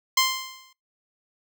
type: tone with exponential decay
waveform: 10% pulse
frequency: 1046.5 Hz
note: C6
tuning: in tune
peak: -7 dBFS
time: 0.17-0.73 s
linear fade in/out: 5 ms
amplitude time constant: 120 ms
effects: noise-tail reverb RT60 0.2 s tail -23 dB re dry